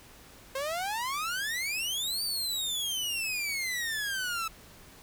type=exponential two-way sweep; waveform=sawtooth; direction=up then down; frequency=524 to 4667 to 1299 Hz; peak=-27 dBFS; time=0.55-4.48 s; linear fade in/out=5 ms; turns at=2.23 s; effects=pink hiss -53 dBFS RMS until 5.02 s